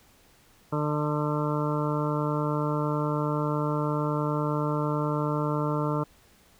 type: harmonic tone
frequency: 149.5 Hz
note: D3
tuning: 31 cents sharp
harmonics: 1 / 2 / 3 / 4 / 6 / 7 / 8 / 9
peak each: -28 / -31 / -33 / -34 / -36 / -36 / -37 / -38 dBFS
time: 0.72-6.04 s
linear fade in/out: 10 ms
effects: pink hiss -59 dBFS RMS until 6.59 s